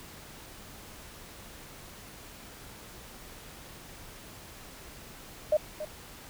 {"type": "tone with echo", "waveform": "sine", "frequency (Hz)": 610, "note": "D#5", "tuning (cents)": -34, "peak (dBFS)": -20, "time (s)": [5.52, 5.57], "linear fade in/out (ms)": 5, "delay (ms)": 280, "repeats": 1, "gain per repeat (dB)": -13, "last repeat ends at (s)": 5.85, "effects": ["pink hiss -48 dBFS RMS until 6.29 s"]}